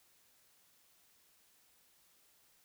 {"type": "silence", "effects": ["white hiss -69 dBFS RMS until 2.64 s"]}